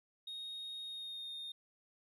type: tone with pitch glide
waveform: sine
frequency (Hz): 3729 to 3676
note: A#7 to A#7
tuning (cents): 0 to -25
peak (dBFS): -40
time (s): 0.27-1.52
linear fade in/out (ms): 5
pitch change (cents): -25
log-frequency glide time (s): 0.83-1.33
effects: tanh soft clip ceiling -41 dBFS + 13-bit